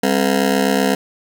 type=ring-modulated tone; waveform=20% pulse; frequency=233.1 Hz; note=A#3; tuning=in tune; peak=-6 dBFS; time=0.03-0.95 s; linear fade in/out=5 ms; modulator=34 Hz; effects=none